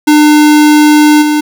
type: tone with level steps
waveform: square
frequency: 300 Hz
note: D4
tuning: 37 cents sharp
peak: -3 / -8 dBFS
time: 0.07-1.41 s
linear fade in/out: 10 ms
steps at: 1.21 s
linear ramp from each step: 20 ms
effects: none